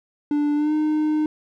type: tone with pitch glide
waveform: triangle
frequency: 293.7 to 306.2 Hz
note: D4 to D#4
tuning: 0 to -28 cents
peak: -16 dBFS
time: 0.31-1.26 s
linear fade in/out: 2 ms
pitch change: +72 cents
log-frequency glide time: 0.55-0.73 s
effects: none